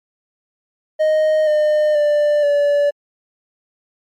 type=tone with pitch steps; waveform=triangle; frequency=621 / 606.1 / 591.6 / 577.4 Hz; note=D#5 / D#5 / D5 / D5; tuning=-3 / -46 / +13 / -30 cents; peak=-10 dBFS; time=0.99-2.91 s; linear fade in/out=20 ms; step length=480 ms; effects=MP3 64 kbps